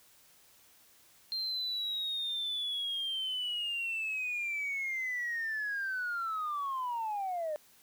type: linear sweep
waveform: sine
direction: down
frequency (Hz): 4186 to 591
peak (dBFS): -31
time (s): 1.32-7.56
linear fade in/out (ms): 0
effects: tanh soft clip ceiling -29 dBFS + white hiss -62 dBFS RMS until 7.82 s